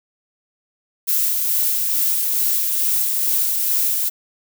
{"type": "noise with tremolo", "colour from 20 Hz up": "violet", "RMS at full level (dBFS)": -18, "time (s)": [1.07, 4.1], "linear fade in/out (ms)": 20, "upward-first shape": "sine", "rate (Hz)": 2.3, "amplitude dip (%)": 25, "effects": []}